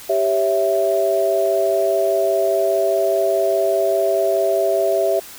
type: chord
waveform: sine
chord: C# diminished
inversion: second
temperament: equal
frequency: 392 / 554.4 / 659.3 Hz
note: G4 / C#5 / E5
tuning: 0 / 0 / 0 cents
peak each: -20 / -22 / -17 dBFS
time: 0.09-5.2 s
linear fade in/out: 10 ms
effects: white hiss -38 dBFS RMS until 5.38 s